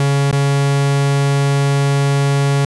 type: tone with dropouts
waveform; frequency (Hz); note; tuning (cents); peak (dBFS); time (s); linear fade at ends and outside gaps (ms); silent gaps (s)
45% pulse; 140; C#3; +18; -12; 0-2.65; 2; 0.313-0.327
effects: resampled to 24000 Hz + 7-bit